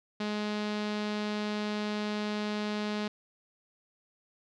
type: tone with low-pass filter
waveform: sawtooth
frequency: 210 Hz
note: G#3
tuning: 19 cents sharp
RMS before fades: -33 dBFS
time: 0.2-3.08 s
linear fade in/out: 5 ms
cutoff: 4200 Hz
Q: 1.7
effects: none